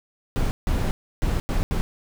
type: noise bursts at uneven times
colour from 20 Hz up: brown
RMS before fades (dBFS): -22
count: 5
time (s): 0.36-0.51 / 0.67-0.91 / 1.22-1.4 / 1.49-1.63 / 1.71-1.81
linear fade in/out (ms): 0
effects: none